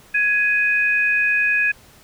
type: tone pair together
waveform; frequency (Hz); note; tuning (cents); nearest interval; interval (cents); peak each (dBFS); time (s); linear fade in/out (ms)
sine; 1670.9 / 2500; G#6 / D#7; +10 / +8; perfect fifth; 698; -18; 0.14-1.72; 10
effects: pink hiss -49 dBFS RMS until 2.03 s